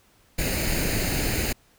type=noise with comb filter; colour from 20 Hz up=pink; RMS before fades=-25 dBFS; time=0.38-1.53 s; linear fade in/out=10 ms; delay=0.44 ms; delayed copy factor=+0.65; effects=pink hiss -60 dBFS RMS until 1.78 s

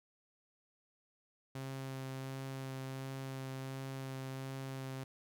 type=tone with vibrato; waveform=sawtooth; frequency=133.4 Hz; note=C3; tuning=34 cents sharp; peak=-37 dBFS; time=1.55-5.04 s; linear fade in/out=5 ms; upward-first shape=sine; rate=1.4 Hz; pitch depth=11 cents each way; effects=none

